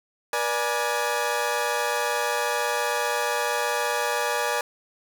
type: tone cluster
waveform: 20% pulse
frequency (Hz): 480.9 / 589 / 836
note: B4 / D5 / G#5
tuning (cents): -46 / +5 / +11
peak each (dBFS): -23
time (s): 0.33-4.61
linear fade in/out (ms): 2
effects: none